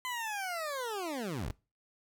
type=linear sweep; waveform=20% pulse; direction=down; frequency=1026 to 32 Hz; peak=-30 dBFS; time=0.05-1.51 s; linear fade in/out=0 ms; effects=noise-tail reverb RT60 0.3 s tail -22 dB re dry